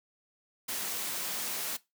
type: noise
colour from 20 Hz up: white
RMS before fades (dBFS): -35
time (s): 0.68-1.77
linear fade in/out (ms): 10
effects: noise-tail reverb RT60 0.2 s tail -19 dB re dry + high-pass 150 Hz 12 dB/octave